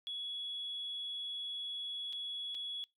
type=tone with dropouts; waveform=sine; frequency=3370 Hz; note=G#7; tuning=25 cents sharp; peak=-37 dBFS; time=0.07-2.84 s; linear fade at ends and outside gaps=0 ms; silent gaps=2.126-2.131 / 2.546-2.55 s; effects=noise-tail reverb RT60 0.2 s tail -26 dB re dry + tanh soft clip ceiling -33 dBFS